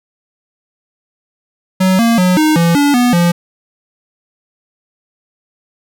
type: tone with pitch steps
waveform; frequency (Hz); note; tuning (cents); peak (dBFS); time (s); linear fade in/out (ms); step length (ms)
square; 187 / 231.4 / 182.1 / 309.3 / 168.9 / 286.9 / 245 / 172.8; F#3 / A#3 / F#3 / D#4 / E3 / D4 / B3 / F3; +19 / -13 / -27 / -10 / +42 / -40 / -14 / -18; -9; 1.8-3.32; 10; 190
effects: none